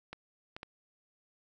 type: clicks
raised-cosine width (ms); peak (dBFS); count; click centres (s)
0.3; -26; 3; 0.13 / 0.565 / 0.631
effects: none